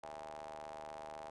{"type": "ring-modulated tone", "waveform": "sawtooth", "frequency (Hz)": 76.2, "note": "D#2", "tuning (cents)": -36, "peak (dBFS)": -39, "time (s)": [0.03, 1.3], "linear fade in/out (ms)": 5, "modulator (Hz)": 736, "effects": ["resampled to 22050 Hz"]}